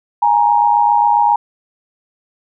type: tone pair together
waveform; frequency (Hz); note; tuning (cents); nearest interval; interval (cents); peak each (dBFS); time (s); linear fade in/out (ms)
sine; 830 / 937.4; G#5 / A#5; -1 / +9; major second; 210; -12; 0.22-1.36; 5
effects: none